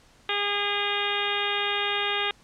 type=harmonic tone; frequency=407.8 Hz; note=G#4; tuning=32 cents flat; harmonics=1 / 2 / 3 / 4 / 5 / 6 / 7 / 8 / 9; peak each=-33 / -33 / -33 / -33 / -33 / -33 / -33 / -33 / -33 dBFS; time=0.29-2.31 s; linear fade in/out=2 ms; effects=pink hiss -57 dBFS RMS until 2.43 s + low-pass 8000 Hz 12 dB/octave